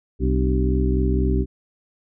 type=harmonic tone with a mistuned harmonic; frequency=64.1 Hz; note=C2; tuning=35 cents flat; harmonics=1 / 2 / 3 / 4 / 5 / 6; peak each=-19 / -26 / -27 / -27 / -28 / -26 dBFS; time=0.19-1.46 s; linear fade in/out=50 ms; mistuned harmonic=5; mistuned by=-100 cents; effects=none